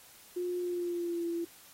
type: tone with pitch glide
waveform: sine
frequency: 356.4 to 338.9 Hz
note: F4 to E4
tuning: +35 to +48 cents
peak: -31 dBFS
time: 0.36-1.45 s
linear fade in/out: 10 ms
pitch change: -87 cents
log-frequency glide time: 0.59-1.27 s
effects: white hiss -56 dBFS RMS until 1.73 s + AAC 48 kbps